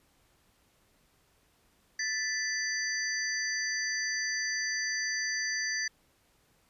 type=tone cluster; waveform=sine; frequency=1755 / 1981 / 4719 / 6000 Hz; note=A6 / B6 / D8 / F#8; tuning=-5 / +5 / +7 / +23 cents; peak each=-33 / -37 / -37 / -36 dBFS; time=1.99-5.88 s; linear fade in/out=5 ms; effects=pink hiss -68 dBFS RMS until 6.69 s + resampled to 32000 Hz